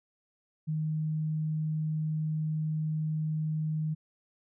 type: tone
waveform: sine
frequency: 155.56 Hz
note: D#3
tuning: in tune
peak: -28 dBFS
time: 0.67-3.95 s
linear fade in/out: 20 ms
effects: none